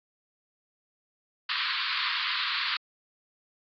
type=band-pass noise; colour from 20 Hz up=white; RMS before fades=-30 dBFS; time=1.49-2.77 s; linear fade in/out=5 ms; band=1000 to 4600 Hz; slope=96 dB/octave; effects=AAC 32 kbps